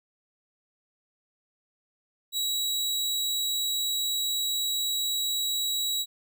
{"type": "tone", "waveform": "sawtooth", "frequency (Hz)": 3884, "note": "B7", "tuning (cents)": -30, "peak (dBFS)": -23, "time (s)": [2.32, 6.06], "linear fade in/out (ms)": 50, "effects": []}